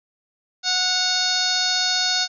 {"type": "harmonic tone with a mistuned harmonic", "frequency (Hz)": 735, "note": "F#5", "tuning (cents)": -12, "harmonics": [1, 2, 3, 4, 5, 6, 7, 8, 9], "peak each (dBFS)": [-30, -27, -34, -35, -25, -23, -26, -33, -30], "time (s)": [0.63, 2.28], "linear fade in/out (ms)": 50, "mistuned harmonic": 4, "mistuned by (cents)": -83, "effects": []}